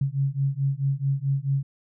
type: beating tone pair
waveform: sine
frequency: 135.5 / 140.1 Hz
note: C#3 / C#3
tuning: -39 / +19 cents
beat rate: 4.6 Hz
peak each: -25 dBFS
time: 0.01-1.63 s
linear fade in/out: 5 ms
effects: none